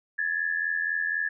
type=tone pair together; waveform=sine; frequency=1676 / 1760 Hz; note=G#6 / A6; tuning=+15 / 0 cents; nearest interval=minor second; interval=85 cents; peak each=-28 dBFS; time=0.18-1.29 s; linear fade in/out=10 ms; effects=none